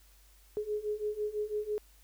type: beating tone pair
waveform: sine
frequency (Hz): 417.9 / 423.9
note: G#4 / G#4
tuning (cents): +11 / +35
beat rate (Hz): 6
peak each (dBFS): -36 / -34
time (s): 0.57-1.78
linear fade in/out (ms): 0
effects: added 50 Hz sine -59 dBFS peak until 2.03 s + white hiss -64 dBFS RMS until 2.03 s